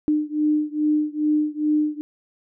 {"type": "beating tone pair", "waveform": "sine", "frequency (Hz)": [301.3, 303.7], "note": ["D4", "D#4"], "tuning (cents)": [44, -42], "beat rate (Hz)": 2.4, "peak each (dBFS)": [-21, -22], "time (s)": [0.08, 2.01], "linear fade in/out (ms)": 0, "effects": []}